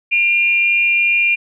sine tone pair together, 2401 / 2751 Hz, D7 / F7, +38 / -27 cents, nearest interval major second, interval 235 cents, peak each -12 / -20 dBFS, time 0.11-1.36 s, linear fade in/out 20 ms, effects none

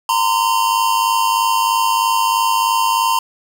square tone pair together, 923 / 1026.1 Hz, A#5 / C6, -17 / -34 cents, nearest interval major second, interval 183 cents, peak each -17 dBFS, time 0.09-3.19 s, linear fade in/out 2 ms, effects none

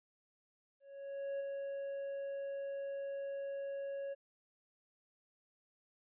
triangle tone with ADSR envelope, 554.4 Hz, C#5, in tune, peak -34 dBFS, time 0.8-4.15 s, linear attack 600 ms, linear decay 14 ms, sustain -3 dB, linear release 25 ms, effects resampled to 8000 Hz

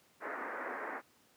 white band-pass noise, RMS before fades -41 dBFS, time 0.2-1.02 s, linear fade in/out 50 ms, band 250 to 1900 Hz, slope 48 dB/octave, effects pink hiss -67 dBFS RMS until 1.36 s + high-pass 150 Hz 12 dB/octave

